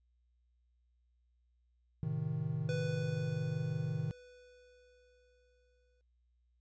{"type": "chord", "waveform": "triangle", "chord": "A diminished", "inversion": "none", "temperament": "equal with one note detuned", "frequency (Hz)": [110, 130.81, 156.19], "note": ["A2", "C3", "Eb3"], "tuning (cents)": [0, 0, 7], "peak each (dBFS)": [-39, -37, -34], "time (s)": [2.03, 4.11], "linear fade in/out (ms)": 0}
{"type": "tone with exponential decay", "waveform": "square", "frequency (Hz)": 495.5, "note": "B4", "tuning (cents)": 6, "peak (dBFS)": -37, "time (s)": [2.69, 6.01], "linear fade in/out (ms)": 0, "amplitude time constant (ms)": 720}
{"effects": ["added 60 Hz sine -70 dBFS peak until 6.6 s", "resampled to 16000 Hz"]}